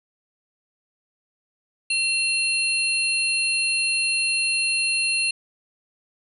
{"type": "tone cluster", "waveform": "sine", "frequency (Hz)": [2720, 4204, 9440], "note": ["F7", "C8", "D9"], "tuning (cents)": [-46, 7, 8], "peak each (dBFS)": [-22, -25, -28], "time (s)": [1.9, 5.31], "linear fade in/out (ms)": 5, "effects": []}